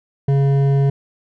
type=tone with hard clipping; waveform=triangle; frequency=138.59 Hz; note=C#3; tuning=in tune; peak=-14 dBFS; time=0.28-0.9 s; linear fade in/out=5 ms; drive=13 dB; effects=none